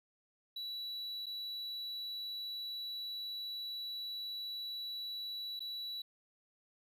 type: tone with dropouts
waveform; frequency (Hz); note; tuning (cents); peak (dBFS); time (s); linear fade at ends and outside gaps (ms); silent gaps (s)
triangle; 3933; B7; -8; -38; 0.56-6.02; 5; 1.259-1.265 / 5.594-5.604
effects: none